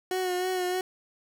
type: tone with vibrato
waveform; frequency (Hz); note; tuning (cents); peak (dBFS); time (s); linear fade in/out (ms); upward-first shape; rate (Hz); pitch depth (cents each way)
30% pulse; 366.1; F#4; -18; -24; 0.11-0.81; 2; sine; 3.2; 30
effects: none